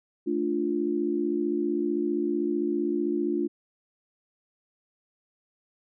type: chord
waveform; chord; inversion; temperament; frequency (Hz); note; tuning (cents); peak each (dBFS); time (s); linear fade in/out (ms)
sine; D minor; second; equal; 220 / 293.7 / 349.2; A3 / D4 / F4; 0 / 0 / 0; -32 / -28 / -27; 0.26-3.48; 20
effects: none